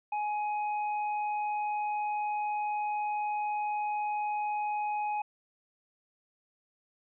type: tone with hard clipping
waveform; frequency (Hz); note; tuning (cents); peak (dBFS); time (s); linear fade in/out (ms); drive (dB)
sine; 838; G#5; +15; -31; 0.12-5.22; 5; 6
effects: resampled to 8000 Hz